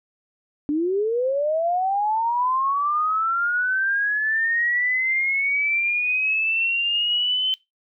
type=linear sweep; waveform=sine; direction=up; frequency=285.2 to 3074 Hz; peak=-19 dBFS; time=0.69-7.54 s; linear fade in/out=0 ms; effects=noise-tail reverb RT60 0.2 s tail -21 dB re dry